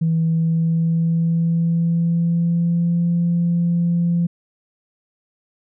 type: tone with pitch glide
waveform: sine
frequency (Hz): 163.1 to 171.51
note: E3 to F3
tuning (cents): -18 to -31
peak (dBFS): -14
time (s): 0.01-4.27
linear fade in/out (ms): 10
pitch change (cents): +87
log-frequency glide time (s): 0.25-3.09
effects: tanh soft clip ceiling -11 dBFS